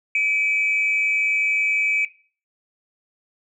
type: tone pair together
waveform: sine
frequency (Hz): 2312 / 2523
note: D7 / D#7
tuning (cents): -28 / +23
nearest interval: major second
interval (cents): 151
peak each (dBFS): -18 / -21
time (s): 0.15-2.05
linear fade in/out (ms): 2
effects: noise-tail reverb RT60 0.4 s tail -18 dB re dry + tanh soft clip ceiling -11 dBFS